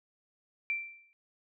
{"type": "tone with exponential decay", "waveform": "sine", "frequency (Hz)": 2349, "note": "D7", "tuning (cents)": 0, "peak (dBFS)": -27, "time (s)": [0.7, 1.13], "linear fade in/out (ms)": 0, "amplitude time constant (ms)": 92, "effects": []}